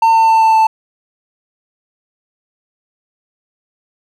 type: tone with pitch steps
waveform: triangle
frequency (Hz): 904 / 898.8 / 893.6 / 888.5 / 883.4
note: A5 / A5 / A5 / A5 / A5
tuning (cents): +47 / +37 / +27 / +17 / +7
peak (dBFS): -5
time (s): 0.02-0.67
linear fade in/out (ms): 5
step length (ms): 130
effects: none